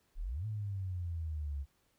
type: exponential two-way sweep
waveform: sine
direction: up then down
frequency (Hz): 30.34 to 110 to 68.1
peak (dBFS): -35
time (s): 0.15-1.66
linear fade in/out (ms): 50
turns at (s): 0.46
effects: pink hiss -74 dBFS RMS until 1.98 s